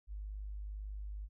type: tone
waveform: sine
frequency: 51 Hz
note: G#1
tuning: 31 cents flat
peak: -40 dBFS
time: 0.07-1.29 s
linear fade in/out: 50 ms
effects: none